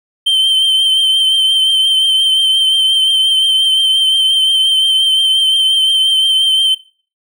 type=tone with vibrato; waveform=triangle; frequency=3114 Hz; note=G7; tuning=12 cents flat; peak=-7 dBFS; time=0.26-6.75 s; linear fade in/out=10 ms; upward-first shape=triangle; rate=5.7 Hz; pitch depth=31 cents each way; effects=noise-tail reverb RT60 0.4 s tail -19 dB re dry